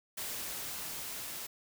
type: noise with level ramp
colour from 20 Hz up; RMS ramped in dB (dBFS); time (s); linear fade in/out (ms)
white; -39 to -42; 0.17-1.47; 10
effects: none